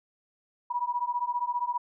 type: beating tone pair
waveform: sine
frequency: 963 / 978 Hz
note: B5 / B5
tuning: -44 / -17 cents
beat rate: 15 Hz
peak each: -30 dBFS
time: 0.7-1.78 s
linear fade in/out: 10 ms
effects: none